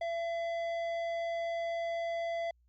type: tone with tanh clipping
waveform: sine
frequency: 674 Hz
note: E5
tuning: 38 cents sharp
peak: -34 dBFS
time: 0.01-2.51 s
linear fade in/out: 5 ms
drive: 11 dB
effects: added 60 Hz sine -65 dBFS peak until 2.68 s + Opus 48 kbps